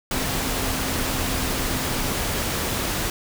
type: tone in noise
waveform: sine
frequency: 261.6 Hz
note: C4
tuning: in tune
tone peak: -33 dBFS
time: 0.15-2.13 s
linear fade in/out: 2 ms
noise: pink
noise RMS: -25 dBFS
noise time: 0.11-3.1 s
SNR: -11 dB
effects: none